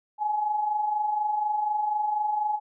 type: tone pair together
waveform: sine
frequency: 822 / 846.1 Hz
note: G#5 / G#5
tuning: -18 / +32 cents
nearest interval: minor second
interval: 50 cents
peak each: -33 / -24 dBFS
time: 0.18-2.6 s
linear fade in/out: 50 ms
effects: none